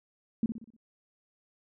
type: tone with echo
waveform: sine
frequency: 226.2 Hz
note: A3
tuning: 48 cents sharp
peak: -23 dBFS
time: 0.43-0.46 s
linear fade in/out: 2 ms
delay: 61 ms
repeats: 5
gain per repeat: -7 dB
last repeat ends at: 0.765 s
effects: none